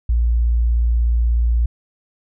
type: tone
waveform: sine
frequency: 58.3 Hz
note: A#1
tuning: 1 cent sharp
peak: -13 dBFS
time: 0.09-1.66 s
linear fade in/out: 5 ms
effects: none

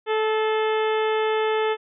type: harmonic tone with a mistuned harmonic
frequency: 435.9 Hz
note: A4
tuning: 16 cents flat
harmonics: 1 / 2 / 3 / 4 / 5 / 6 / 7 / 8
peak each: -21 / -27 / -31 / -33 / -35 / -37 / -38 / -39 dBFS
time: 0.06-1.77 s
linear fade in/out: 50 ms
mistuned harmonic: 5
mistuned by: -37 cents
effects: none

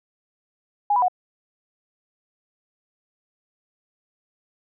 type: tone with pitch steps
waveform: sine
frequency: 823 / 986 / 729 Hz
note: G#5 / B5 / F#5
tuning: -16 / -3 / -26 cents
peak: -16 dBFS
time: 0.9-1.083 s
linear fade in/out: 5 ms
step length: 61 ms
effects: none

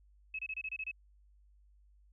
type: tone bursts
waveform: sine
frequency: 2579 Hz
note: E7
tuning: 39 cents flat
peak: -36 dBFS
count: 8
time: 0.34-0.914 s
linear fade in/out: 5 ms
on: 49 ms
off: 26 ms
effects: added 50 Hz sine -61 dBFS peak until 2.12 s

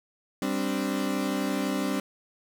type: chord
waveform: 35% pulse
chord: G suspended fourth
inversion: none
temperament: equal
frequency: 196 / 261.6 / 293.7 Hz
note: G3 / C4 / D4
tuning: 0 / 0 / 0 cents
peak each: -29 dBFS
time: 0.42-2 s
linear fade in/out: 2 ms
effects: none

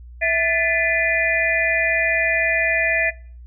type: tone cluster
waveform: sine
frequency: 657 / 1751 / 2011 / 2425 Hz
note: E5 / A6 / B6 / D#7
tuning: -6 / -9 / +31 / -45 cents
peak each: -22 dBFS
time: 0.21-3.11 s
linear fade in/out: 20 ms
effects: noise-tail reverb RT60 0.4 s tail -19 dB re dry + added 60 Hz sine -37 dBFS peak until 3.46 s

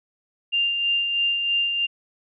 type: tone with tremolo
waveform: sine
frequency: 2794 Hz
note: F7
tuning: in tune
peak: -18 dBFS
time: 0.52-1.87 s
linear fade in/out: 20 ms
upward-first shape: sine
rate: 3.1 Hz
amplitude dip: 40%
effects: none

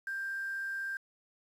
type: tone with quantisation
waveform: sine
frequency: 1584 Hz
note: G6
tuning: 18 cents sharp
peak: -34 dBFS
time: 0.07-0.97 s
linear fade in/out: 2 ms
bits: 9
effects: resampled to 32000 Hz

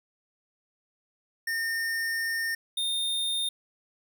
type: tone pair in turn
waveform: square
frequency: 1822 / 3644 Hz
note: A#6 / A#7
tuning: -40 / -40 cents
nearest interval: octave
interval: 1200 cents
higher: second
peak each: -28 / -27 dBFS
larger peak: second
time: 1.47-2.55 / 2.77-3.49 s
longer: first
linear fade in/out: 5 ms
effects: none

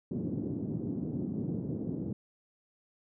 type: band-pass noise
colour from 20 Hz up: white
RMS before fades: -35 dBFS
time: 0.11-2.13 s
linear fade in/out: 5 ms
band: 110 to 310 Hz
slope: 24 dB/octave
effects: none

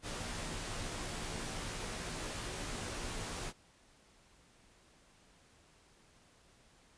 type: noise with comb filter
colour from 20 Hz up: pink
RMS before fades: -41 dBFS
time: 0.02-3.53 s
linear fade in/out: 50 ms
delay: 15 ms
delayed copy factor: -0.5
effects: pink hiss -65 dBFS RMS until 6.97 s + resampled to 22050 Hz

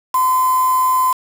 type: tone with quantisation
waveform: sine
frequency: 1024 Hz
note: C6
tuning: 38 cents flat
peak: -12 dBFS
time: 0.14-1.13 s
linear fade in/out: 5 ms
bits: 4
effects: none

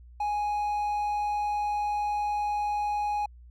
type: tone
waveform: triangle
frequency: 830.6 Hz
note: G#5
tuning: in tune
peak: -24 dBFS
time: 0.2-3.26 s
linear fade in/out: 5 ms
effects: added 60 Hz sine -47 dBFS peak until 3.5 s

